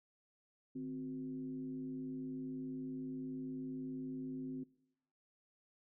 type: tone with frequency modulation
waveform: sine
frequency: 260.4 Hz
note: C4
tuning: 8 cents flat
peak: -40 dBFS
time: 0.75-4.64 s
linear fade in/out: 10 ms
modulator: 108 Hz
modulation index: 0.52
effects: noise-tail reverb RT60 0.8 s tail -22 dB re dry